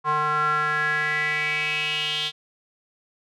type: tone with band-pass filter sweep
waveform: square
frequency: 151.6 Hz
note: D#3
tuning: 45 cents flat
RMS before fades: -24 dBFS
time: 0.04-2.32 s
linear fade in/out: 50 ms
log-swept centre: 1100 to 3400 Hz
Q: 6.1
effects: none